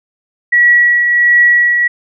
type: tone with tremolo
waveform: sine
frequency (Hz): 1928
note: B6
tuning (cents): -42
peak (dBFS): -4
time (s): 0.52-1.88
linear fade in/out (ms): 10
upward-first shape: triangle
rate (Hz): 1.4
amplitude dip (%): 45
effects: none